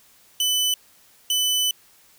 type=tone bursts at uneven times; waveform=sawtooth; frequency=3000 Hz; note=F#7; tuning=23 cents sharp; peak=-16 dBFS; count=2; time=0.4-0.74 / 1.3-1.71 s; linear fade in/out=2 ms; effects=white hiss -55 dBFS RMS until 2.18 s